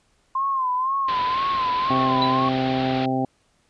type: tone with vibrato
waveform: sine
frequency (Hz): 1047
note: C6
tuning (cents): +1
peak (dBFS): -20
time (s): 0.35-2.49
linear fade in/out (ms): 5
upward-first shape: sine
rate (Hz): 2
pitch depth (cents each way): 86
type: low-pass noise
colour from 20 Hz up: white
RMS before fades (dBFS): -33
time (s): 1.08-3.06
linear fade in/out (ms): 5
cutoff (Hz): 4100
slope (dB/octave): 48
type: harmonic tone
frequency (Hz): 130.81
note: C3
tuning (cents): 0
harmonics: 1 / 2 / 3 / 4 / 5 / 6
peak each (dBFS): -29 / -23 / -31 / -32 / -31 / -26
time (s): 1.9-3.25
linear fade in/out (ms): 2
type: tone with exponential decay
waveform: sine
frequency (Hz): 3957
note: B7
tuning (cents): +3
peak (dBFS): -19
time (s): 2.22-2.37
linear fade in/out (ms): 1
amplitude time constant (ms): 32
effects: pink hiss -64 dBFS RMS until 3.69 s + resampled to 22050 Hz